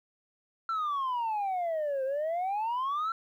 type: exponential two-way sweep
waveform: sine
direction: down then up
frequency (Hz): 1361 to 520 to 1361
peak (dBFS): -26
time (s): 0.69-3.12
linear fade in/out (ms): 2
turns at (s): 2.04
effects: tanh soft clip ceiling -27 dBFS + 11-bit